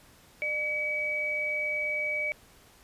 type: tone pair together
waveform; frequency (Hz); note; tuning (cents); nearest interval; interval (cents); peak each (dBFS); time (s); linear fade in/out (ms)
sine; 603 / 2277; D5 / C#7; +46 / +46; octave + major seventh; 2300; -36 / -28; 0.42-2.32; 0
effects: pink hiss -57 dBFS RMS until 2.83 s + resampled to 32000 Hz